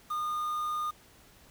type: tone with quantisation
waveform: triangle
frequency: 1220 Hz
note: D#6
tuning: 34 cents flat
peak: -28 dBFS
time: 0.1-0.91 s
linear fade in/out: 10 ms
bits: 8
effects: pink hiss -58 dBFS RMS until 1.5 s